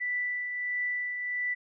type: tone with tremolo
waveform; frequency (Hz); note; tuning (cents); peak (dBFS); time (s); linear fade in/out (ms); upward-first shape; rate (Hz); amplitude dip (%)
sine; 1975.5; B6; 0; -27; 0-1.55; 20; triangle; 1.5; 45
effects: none